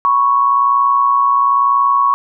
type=tone pair together; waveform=sine; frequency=988 / 1109 Hz; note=B5 / C#6; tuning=0 / 0 cents; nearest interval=major second; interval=200 cents; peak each=-18 / -10 dBFS; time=0.05-2.14 s; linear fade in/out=0 ms; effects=none